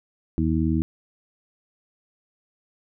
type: harmonic tone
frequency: 79.8 Hz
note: D#2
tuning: 44 cents sharp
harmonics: 1 / 2 / 3 / 4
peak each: -25 / -25 / -25 / -25 dBFS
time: 0.38-0.82 s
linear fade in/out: 0 ms
effects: none